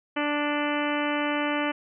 harmonic tone with a mistuned harmonic, 293.7 Hz, D4, in tune, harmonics 1 / 2 / 3 / 4 / 5 / 6 / 7 / 8 / 9 / 10, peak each -28 / -31 / -33 / -34 / -35 / -36 / -36 / -37 / -38 / -38 dBFS, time 0.16-1.72 s, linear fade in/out 10 ms, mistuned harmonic 10, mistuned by +29 cents, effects none

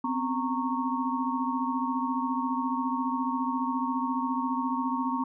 sine tone cluster, 254.3 / 268.8 / 923 / 1102 Hz, C4 / C4 / A#5 / C#6, -49 / +47 / -17 / -11 cents, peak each -30 / -35 / -31 / -33 dBFS, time 0.04-5.24 s, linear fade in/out 5 ms, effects none

